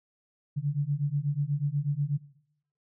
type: beating tone pair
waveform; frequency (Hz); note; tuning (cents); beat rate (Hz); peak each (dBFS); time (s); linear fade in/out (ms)
sine; 140 / 148.2; C#3 / D3; +18 / +16; 8.2; -29; 0.56-2.18; 20
effects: noise-tail reverb RT60 0.7 s tail -18 dB re dry